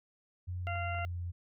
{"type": "tone with pitch glide", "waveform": "sine", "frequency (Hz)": [89.8, 87.45], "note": ["F2", "F2"], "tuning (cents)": [49, 3], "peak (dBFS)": -35, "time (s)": [0.47, 1.32], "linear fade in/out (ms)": 20, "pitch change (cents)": -46, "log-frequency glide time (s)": [0.75, 1.07]}
{"type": "harmonic tone", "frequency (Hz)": 692, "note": "F5", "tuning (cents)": -16, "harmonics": [1, 2, 3, 4], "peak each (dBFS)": [-38, -41, -43, -44], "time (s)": [0.67, 1.05], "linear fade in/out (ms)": 0}
{"type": "clicks", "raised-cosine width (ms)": 0.5, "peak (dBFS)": -38, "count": 3, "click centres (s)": [0.756, 0.947, 0.987]}
{"effects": []}